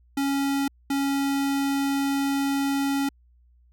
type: tone bursts at uneven times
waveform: square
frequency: 277.2 Hz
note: C#4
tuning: in tune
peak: -23 dBFS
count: 2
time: 0.17-0.68 / 0.9-3.09 s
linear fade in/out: 5 ms
effects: added 60 Hz sine -55 dBFS peak until 3.72 s